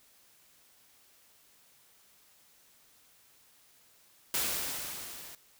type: noise with level ramp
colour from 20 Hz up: white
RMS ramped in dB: -30 to -48 dBFS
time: 4.34-5.35 s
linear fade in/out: 2 ms
effects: white hiss -63 dBFS RMS until 5.59 s